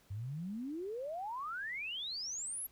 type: exponential sweep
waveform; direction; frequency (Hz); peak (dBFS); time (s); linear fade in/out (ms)
sine; up; 93.7 to 11790; -38; 0.1-2.67; 10
effects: pink hiss -67 dBFS RMS until 2.71 s